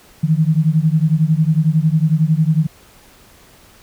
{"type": "beating tone pair", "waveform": "sine", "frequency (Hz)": [153.2, 164.2], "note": ["D#3", "E3"], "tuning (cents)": [-27, -6], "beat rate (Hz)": 11, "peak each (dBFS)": [-14, -15], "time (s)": [0.23, 2.67], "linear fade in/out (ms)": 10, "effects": ["pink hiss -47 dBFS RMS until 3.82 s"]}